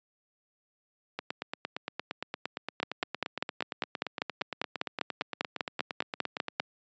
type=two click trains; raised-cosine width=0.3 ms; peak=-12 / -17 dBFS; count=20 / 48; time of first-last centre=2.83-6.6 / 1.19-6.599 s; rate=5.04 / 8.69 Hz; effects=high-pass 200 Hz 12 dB/octave + resampled to 16000 Hz

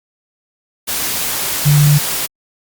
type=tone in noise; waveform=sine; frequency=146.83 Hz; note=D3; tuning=in tune; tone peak=-7 dBFS; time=1.65-1.99 s; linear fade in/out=20 ms; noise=white; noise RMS=-19 dBFS; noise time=0.87-2.27 s; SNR=+9 dB; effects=Opus 48 kbps

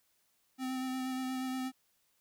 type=tone with vibrato; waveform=square; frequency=258.9 Hz; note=C4; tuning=18 cents flat; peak=-35 dBFS; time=0.58-1.72 s; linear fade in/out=50 ms; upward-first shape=sine; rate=8.4 Hz; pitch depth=16 cents each way; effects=white hiss -74 dBFS RMS until 2.2 s

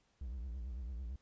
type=tone with vibrato; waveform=triangle; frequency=61.74 Hz; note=B1; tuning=in tune; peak=-38 dBFS; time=0.21-1.16 s; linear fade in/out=5 ms; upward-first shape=triangle; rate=9 Hz; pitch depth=210 cents each way; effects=pink hiss -75 dBFS RMS until 1.21 s + resampled to 16000 Hz

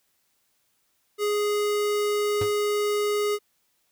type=tone; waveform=square; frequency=415.3 Hz; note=G#4; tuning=in tune; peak=-23 dBFS; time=1.18-3.39 s; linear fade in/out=50 ms
type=tone with exponential decay; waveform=square; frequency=103.83 Hz; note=G#2; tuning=in tune; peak=-25 dBFS; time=2.41-2.53 s; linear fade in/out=5 ms; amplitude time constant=25 ms
effects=white hiss -70 dBFS RMS until 3.91 s

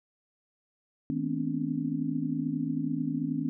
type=tone cluster; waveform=sine; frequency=158.6 / 214.8 / 244.1 / 257.2 / 286.5 Hz; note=D#3 / A3 / B3 / C4 / D4; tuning=+33 / -41 / -20 / -30 / -43 cents; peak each=-34 / -39 / -37 / -32 / -33 dBFS; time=1.1-3.49 s; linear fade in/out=0 ms; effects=none

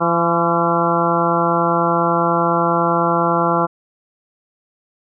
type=harmonic tone with a mistuned harmonic; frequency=170 Hz; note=F3; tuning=46 cents flat; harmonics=1 / 2 / 3 / 4 / 5 / 6 / 7 / 8; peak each=-22 / -22 / -22 / -22 / -22 / -22 / -22 / -22 dBFS; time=0-3.67 s; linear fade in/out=20 ms; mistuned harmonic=7; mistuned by=-53 cents; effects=none

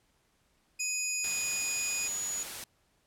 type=tone with pitch glide; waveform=sawtooth; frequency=2504 to 2481 Hz; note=D#7 to D#7; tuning=+10 to -6 cents; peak=-31 dBFS; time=0.79-2.08 s; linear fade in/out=10 ms; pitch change=-16 cents; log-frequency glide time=0.9-1.52 s
type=tone; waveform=sine; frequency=6840 Hz; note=A8; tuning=50 cents flat; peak=-32 dBFS; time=0.8-2.43 s; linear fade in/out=2 ms
type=noise; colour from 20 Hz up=white; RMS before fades=-40 dBFS; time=1.24-2.64 s; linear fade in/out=2 ms
effects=pink hiss -71 dBFS RMS until 3.06 s + low-pass 12000 Hz 12 dB/octave

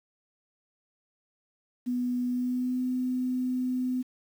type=tone with pitch glide; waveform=sine; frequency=246.9 to 253.3 Hz; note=B3 to B3; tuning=0 to +44 cents; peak=-26 dBFS; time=1.86-4.03 s; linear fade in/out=20 ms; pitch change=+44 cents; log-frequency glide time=2.28-2.82 s; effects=9-bit

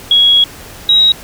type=tone pair in turn; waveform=sine; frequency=3324 / 3824 Hz; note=G#7 / A#7; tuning=+1 / +43 cents; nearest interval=major second; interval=242 cents; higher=second; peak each=-5 dBFS; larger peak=neither; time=0.11-0.44 / 0.89-1.12 s; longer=first; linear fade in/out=2 ms; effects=pink hiss -33 dBFS RMS until 1.23 s

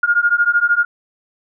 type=beating tone pair; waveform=sine; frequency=1414 / 1427 Hz; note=F6 / F6; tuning=+21 / +37 cents; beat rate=13 Hz; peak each=-15 / -15 dBFS; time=0.03-0.85 s; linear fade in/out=5 ms; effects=none

